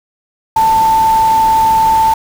sine tone in noise, 888 Hz, A5, 16 cents sharp, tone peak -7 dBFS, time 0.56-2.14 s, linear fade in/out 5 ms, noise pink, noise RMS -25 dBFS, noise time 0.56-2.14 s, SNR +15 dB, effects none

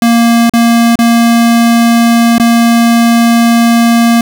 square tone with dropouts, 233.1 Hz, A#3, in tune, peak -5 dBFS, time 0.02-4.21 s, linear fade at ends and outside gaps 2 ms, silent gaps 0.496-0.536 / 0.956-0.989 / 2.382-2.398 s, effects none

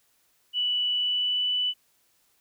sine tone with pitch glide, 2960 to 2981 Hz, F#7 to F#7, 0 to +12 cents, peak -23 dBFS, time 0.53-1.74 s, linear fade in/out 50 ms, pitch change +12 cents, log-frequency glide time 0.92-1.51 s, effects white hiss -67 dBFS RMS until 2.4 s

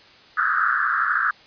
pink band-pass noise, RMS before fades -21 dBFS, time 0.37-1.31 s, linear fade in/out 5 ms, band 1200 to 1700 Hz, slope 96 dB/octave, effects white hiss -49 dBFS RMS until 1.46 s + resampled to 11025 Hz

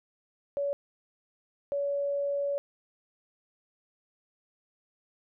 sine tone bursts at uneven times, 566 Hz, C#5, 36 cents sharp, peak -27 dBFS, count 2, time 0.57-0.73 / 1.72-2.58 s, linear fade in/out 0 ms, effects none

